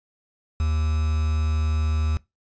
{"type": "tone with quantisation", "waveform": "triangle", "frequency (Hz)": 77.78, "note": "D#2", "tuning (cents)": 0, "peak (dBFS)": -18, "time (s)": [0.6, 2.17], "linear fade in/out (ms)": 0, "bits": 6, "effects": ["noise-tail reverb RT60 0.2 s tail -21 dB re dry", "resampled to 16000 Hz"]}